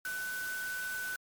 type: tone in noise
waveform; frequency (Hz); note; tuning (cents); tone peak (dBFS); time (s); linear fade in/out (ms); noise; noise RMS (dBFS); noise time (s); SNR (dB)
sine; 1500; F#6; +23; -35; 0.05-1.16; 2; white; -44; 0.05-1.16; +6
effects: MP3 96 kbps